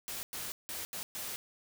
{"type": "noise bursts at uneven times", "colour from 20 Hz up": "white", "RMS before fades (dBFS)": -40, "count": 5, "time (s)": [[0.08, 0.23], [0.33, 0.52], [0.69, 0.85], [0.93, 1.03], [1.15, 1.36]], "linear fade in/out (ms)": 0, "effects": []}